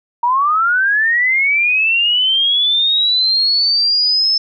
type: linear sweep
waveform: sine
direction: up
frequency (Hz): 932.3 to 5274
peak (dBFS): -11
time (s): 0.23-4.38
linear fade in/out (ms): 5
effects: none